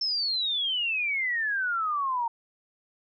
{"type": "exponential sweep", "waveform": "sine", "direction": "down", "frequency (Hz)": [5360, 913], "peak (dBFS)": -25, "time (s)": [0.01, 2.28], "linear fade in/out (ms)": 5, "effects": []}